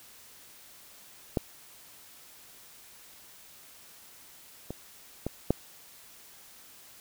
clicks, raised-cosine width 2 ms, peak -12 / -22 / -17 / -9 dBFS, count 4, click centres 1.372 / 4.706 / 5.266 / 5.506 s, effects white hiss -53 dBFS RMS until 7 s

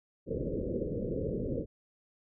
white low-pass noise, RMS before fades -34 dBFS, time 0.26-1.66 s, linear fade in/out 50 ms, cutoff 550 Hz, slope 96 dB/octave, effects none

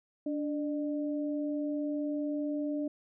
sine tone pair together, 292.4 / 603 Hz, D4 / D5, -7 / +46 cents, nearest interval octave + minor second, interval 1253 cents, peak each -31 / -38 dBFS, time 0.26-2.88 s, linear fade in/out 5 ms, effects none

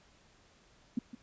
sine tone with echo, 238 Hz, A#3, 36 cents sharp, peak -27 dBFS, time 0.97-0.99 s, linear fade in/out 5 ms, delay 160 ms, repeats 1, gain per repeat -13 dB, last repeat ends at 1.15 s, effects pink hiss -64 dBFS RMS until 1.22 s + resampled to 16000 Hz

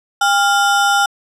square ring-modulated tone, 1100 Hz, C#6, 14 cents flat, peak -9 dBFS, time 0.21-1.06 s, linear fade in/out 5 ms, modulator 296 Hz, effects low-pass 10000 Hz 12 dB/octave

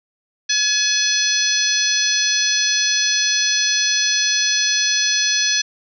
harmonic tone, 849 Hz, G#5, 38 cents sharp, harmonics 2 / 3 / 4 / 5 / 6 / 7, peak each -24 / -25 / -23 / -22 / -24 / -20 dBFS, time 0.49-5.62 s, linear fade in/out 10 ms, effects none

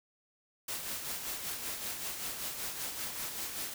white noise with tremolo, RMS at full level -37 dBFS, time 0.68-3.74 s, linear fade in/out 5 ms, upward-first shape sine, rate 5.2 Hz, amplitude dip 45%, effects none

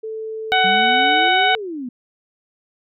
sine tone, 440 Hz, A4, in tune, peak -25 dBFS, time 0.03-1.29 s, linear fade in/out 10 ms
harmonic tone, 747 Hz, F#5, 16 cents sharp, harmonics 1 / 2 / 3 / 4 / 5, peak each -16 / -19 / -21 / -22 / -23 dBFS, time 0.52-1.55 s, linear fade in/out 0 ms
sine exponential two-way sweep, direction up then down, 185 to 453.3 to 235.3 Hz, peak -25 dBFS, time 0.64-1.89 s, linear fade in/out 5 ms, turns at 1.56 s
effects none

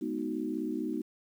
sine chord, G# minor seventh, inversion none, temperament equal with one note detuned, 210.8 / 246.9 / 311.1 / 370 Hz, G#3 / B3 / D#4 / F#4, +26 / 0 / 0 / 0 cents, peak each -39 / -36 / -34 / -39 dBFS, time 0.01-1.02 s, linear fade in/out 10 ms, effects 10-bit

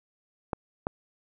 clicks, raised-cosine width 1 ms, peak -14 dBFS, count 2, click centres 0.532 / 0.869 s, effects none

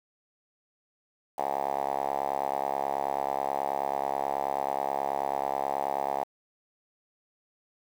5% pulse tone with band-pass filter, 69.3 Hz, C#2, in tune, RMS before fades -30 dBFS, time 1.38-6.24 s, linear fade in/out 5 ms, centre 790 Hz, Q 4.3, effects 8-bit

